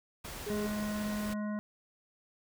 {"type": "noise", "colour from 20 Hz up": "pink", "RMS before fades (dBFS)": -43, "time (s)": [0.24, 1.34], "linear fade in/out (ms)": 10}
{"type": "tone", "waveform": "sine", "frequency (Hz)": 415.3, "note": "G#4", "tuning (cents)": 0, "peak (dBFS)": -35, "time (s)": [0.46, 0.67], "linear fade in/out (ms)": 10}
{"type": "harmonic tone", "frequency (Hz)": 210, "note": "G#3", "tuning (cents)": 19, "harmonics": [1, 3, 5, 7, 9], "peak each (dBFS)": [-33, -43, -47, -50, -52], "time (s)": [0.5, 1.59], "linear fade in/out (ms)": 0}
{"effects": []}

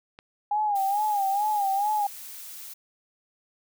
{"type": "click", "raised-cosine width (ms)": 0.3, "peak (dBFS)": -28, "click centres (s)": 0.189}
{"type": "tone with vibrato", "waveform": "sine", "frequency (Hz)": 814, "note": "G#5", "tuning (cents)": -35, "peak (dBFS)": -22, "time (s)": [0.51, 2.07], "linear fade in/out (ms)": 5, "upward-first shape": "sine", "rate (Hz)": 2.3, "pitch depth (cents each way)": 87}
{"type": "noise", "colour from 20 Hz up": "blue", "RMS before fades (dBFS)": -41, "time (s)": [0.75, 2.74], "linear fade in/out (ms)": 10}
{"effects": []}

